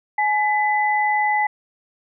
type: tone pair together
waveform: sine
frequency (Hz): 844 / 2002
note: G#5 / B6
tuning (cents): +28 / +23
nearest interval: octave + minor third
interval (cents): 1495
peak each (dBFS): -18 / -21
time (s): 0.18-1.47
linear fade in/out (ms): 5
effects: none